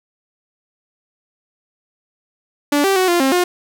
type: tone with pitch steps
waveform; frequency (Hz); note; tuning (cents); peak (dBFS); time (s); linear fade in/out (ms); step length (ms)
sawtooth; 289.6 / 389.5 / 371.7 / 347.7 / 267.5 / 357; D4 / G4 / F#4 / F4 / C4 / F4; -24 / -11 / +8 / -8 / +38 / +38; -9; 2.72-3.44; 5; 120
effects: none